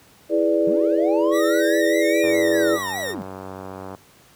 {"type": "chord", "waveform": "sine", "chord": "E dominant seventh", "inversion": "none", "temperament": "equal", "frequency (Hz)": [329.6, 415.3, 493.9, 587.3], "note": ["E4", "G#4", "B4", "D5"], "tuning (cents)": [0, 0, 0, 0], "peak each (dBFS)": [-20, -23, -25, -20], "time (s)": [0.29, 2.79], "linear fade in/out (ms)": 50}
{"type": "linear two-way sweep", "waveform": "triangle", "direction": "up then down", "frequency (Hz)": [162.9, 2431, 162.9], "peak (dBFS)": -26, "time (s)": [0.67, 3.22], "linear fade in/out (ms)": 0, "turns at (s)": 2.24}
{"type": "tone with vibrato", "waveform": "sawtooth", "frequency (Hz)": 1887, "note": "A#6", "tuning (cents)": 21, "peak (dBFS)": -24, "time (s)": [1.31, 3.15], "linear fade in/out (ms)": 50, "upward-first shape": "sine", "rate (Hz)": 4.9, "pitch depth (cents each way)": 62}
{"type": "click train", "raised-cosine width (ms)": 1, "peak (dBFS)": -20, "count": 163, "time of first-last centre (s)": [2.24, 3.949], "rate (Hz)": 94.8}
{"effects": ["pink hiss -52 dBFS RMS until 4.35 s", "high-pass 80 Hz 12 dB/octave"]}